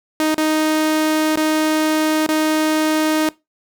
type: tone with dropouts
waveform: sawtooth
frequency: 311.1 Hz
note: D#4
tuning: in tune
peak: -11 dBFS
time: 0.2-3.29 s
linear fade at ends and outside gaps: 1 ms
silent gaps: 0.344-0.38 / 1.358-1.373 / 2.265-2.288 s
effects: noise-tail reverb RT60 0.2 s tail -20 dB re dry